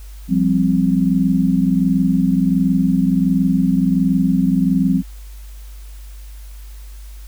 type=chord; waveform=sine; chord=F suspended second; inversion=none; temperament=equal; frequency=174.61 / 196 / 261.6 Hz; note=F3 / G3 / C4; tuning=0 / 0 / 0 cents; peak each=-17 dBFS; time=0.28-5.03 s; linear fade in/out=50 ms; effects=added 50 Hz sine -32 dBFS peak until 7.27 s + white hiss -48 dBFS RMS until 7.27 s